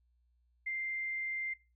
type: tone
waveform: sine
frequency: 2093 Hz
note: C7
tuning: in tune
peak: -34 dBFS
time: 0.66-1.54 s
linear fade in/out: 10 ms
effects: noise-tail reverb RT60 0.3 s tail -21 dB re dry + added 60 Hz sine -69 dBFS peak until 1.75 s